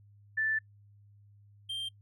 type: tone pair in turn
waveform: sine / triangle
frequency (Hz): 1760 / 3168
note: A6 / G7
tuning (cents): 0 / +18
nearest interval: minor seventh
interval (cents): 1018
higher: second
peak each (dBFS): -27 / -32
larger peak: first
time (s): 0.37-0.59 / 1.69-1.89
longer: first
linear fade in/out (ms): 10
effects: noise-tail reverb RT60 0.1 s tail -26 dB re dry + added 102 Hz sine -56 dBFS peak until 2.01 s